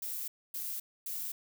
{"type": "noise bursts", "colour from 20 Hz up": "violet", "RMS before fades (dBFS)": -38, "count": 3, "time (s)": [0.02, 1.32], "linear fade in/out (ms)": 5, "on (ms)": 260, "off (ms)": 260, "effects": []}